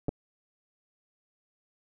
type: clicks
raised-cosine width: 2 ms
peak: -17 dBFS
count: 2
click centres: 0.084 / 0.091 s
effects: none